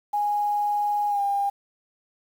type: tone with pitch glide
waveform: sine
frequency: 827 to 802.5 Hz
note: G#5 to G5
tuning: -8 to +40 cents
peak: -21 dBFS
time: 0.13-1.5 s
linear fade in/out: 10 ms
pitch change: -52 cents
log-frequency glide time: 1.08-1.21 s
effects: 8-bit